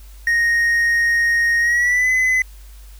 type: tone with pitch glide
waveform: triangle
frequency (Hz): 1864.7 to 2022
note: A#6 to B6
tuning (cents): 0 to +40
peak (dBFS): -12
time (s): 0.27-2.42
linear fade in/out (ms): 2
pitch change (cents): +140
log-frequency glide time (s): 1.6-2.1
effects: added 50 Hz sine -37 dBFS peak until 2.99 s + white hiss -50 dBFS RMS until 2.99 s